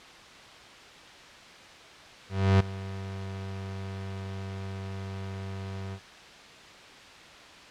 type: tone with ADSR envelope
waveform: 35% pulse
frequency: 96.5 Hz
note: G2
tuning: 27 cents flat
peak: -15 dBFS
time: 2.29-6 s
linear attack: 310 ms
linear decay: 11 ms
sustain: -18 dB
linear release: 66 ms
effects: white hiss -48 dBFS RMS until 7.7 s + low-pass 4000 Hz 12 dB/octave